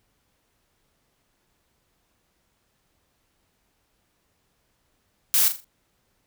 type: noise with echo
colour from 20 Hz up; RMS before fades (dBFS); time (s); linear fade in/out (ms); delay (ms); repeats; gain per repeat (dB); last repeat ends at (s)
blue; -19; 5.34-5.48; 0; 41; 4; -9; 5.644
effects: pink hiss -70 dBFS RMS until 6.26 s